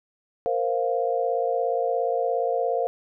sine chord, Bb suspended second, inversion none, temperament equal, 466.2 / 523.3 / 698.5 Hz, Bb4 / C5 / F5, 0 / 0 / 0 cents, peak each -26 dBFS, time 0.46-2.87 s, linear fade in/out 0 ms, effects none

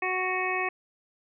harmonic tone with a mistuned harmonic, 370 Hz, F#4, in tune, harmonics 1 / 2 / 3 / 5 / 6 / 7, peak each -33 / -33 / -33 / -33 / -33 / -33 dBFS, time 0.02-0.69 s, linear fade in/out 5 ms, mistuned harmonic 7, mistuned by -19 cents, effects none

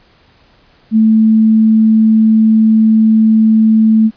sine tone, 220 Hz, A3, in tune, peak -5 dBFS, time 0.91-4.11 s, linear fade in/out 50 ms, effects pink hiss -49 dBFS RMS until 4.16 s + resampled to 11025 Hz

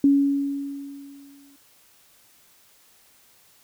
sine tone with exponential decay, 280 Hz, C#4, 18 cents sharp, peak -12 dBFS, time 0.04-1.56 s, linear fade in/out 2 ms, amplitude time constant 330 ms, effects white hiss -57 dBFS RMS until 3.63 s

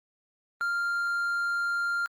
triangle tone, 1395 Hz, F6, 2 cents flat, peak -24 dBFS, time 0.61-2.06 s, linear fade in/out 0 ms, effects Opus 24 kbps

